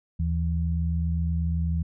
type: tone pair together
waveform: sine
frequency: 78.7 / 166.54 Hz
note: D#2 / E3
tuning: +20 / +18 cents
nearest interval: octave + minor second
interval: 1298 cents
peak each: -24 / -28 dBFS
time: 0.19-1.83 s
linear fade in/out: 10 ms
effects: none